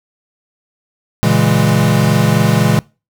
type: chord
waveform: square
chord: A# half-diminished seventh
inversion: none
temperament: equal with one note detuned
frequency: 116.54 / 140.28 / 164.81 / 207.7 Hz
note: A#2 / C#3 / E3 / G#3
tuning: 0 / +21 / 0 / 0 cents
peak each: -16 dBFS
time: 1.23-2.79 s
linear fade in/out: 0 ms
effects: noise-tail reverb RT60 0.3 s tail -24 dB re dry